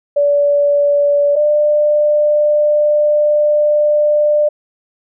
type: tone pair in turn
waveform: sine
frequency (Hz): 576 / 596.3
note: D5 / D5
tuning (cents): -34 / +26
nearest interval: minor second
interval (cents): 60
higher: second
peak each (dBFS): -9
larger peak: neither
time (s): 0.16-1.36 / 1.36-4.49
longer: second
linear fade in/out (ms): 10
effects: none